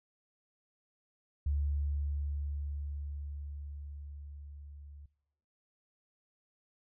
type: tone with level ramp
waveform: sine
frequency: 72.1 Hz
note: D2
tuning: 31 cents flat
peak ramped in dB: -28 to -48 dBFS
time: 1.46-5.06 s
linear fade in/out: 5 ms
effects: noise-tail reverb RT60 0.8 s tail -22 dB re dry